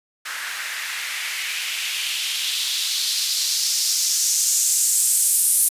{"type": "noise with band-pass filter sweep", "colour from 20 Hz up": "blue", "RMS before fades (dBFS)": -22, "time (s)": [0.25, 5.69], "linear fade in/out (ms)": 10, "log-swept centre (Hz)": [1500, 10000], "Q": 2.3, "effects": ["resampled to 32000 Hz"]}